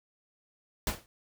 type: noise with exponential decay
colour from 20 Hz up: pink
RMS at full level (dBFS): -27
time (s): 0.87-1.06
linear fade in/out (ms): 1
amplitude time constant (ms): 41
effects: none